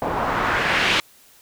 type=noise with low-pass filter sweep; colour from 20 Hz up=white; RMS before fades=-21 dBFS; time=0.02-1 s; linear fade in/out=0 ms; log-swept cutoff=760 to 3100 Hz; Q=1.6; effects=white hiss -52 dBFS RMS until 1.41 s